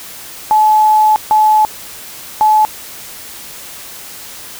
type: tone bursts at uneven times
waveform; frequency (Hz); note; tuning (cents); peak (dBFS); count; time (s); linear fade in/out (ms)
sine; 859; A5; -42; -6; 3; 0.51-1.16 / 1.31-1.65 / 2.41-2.65; 0
effects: white hiss -31 dBFS RMS until 4.59 s